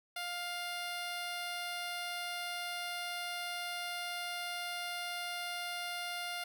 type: tone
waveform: 10% pulse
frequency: 703 Hz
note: F5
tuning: 11 cents sharp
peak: -29 dBFS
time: 0.16-6.44 s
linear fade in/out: 5 ms
effects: none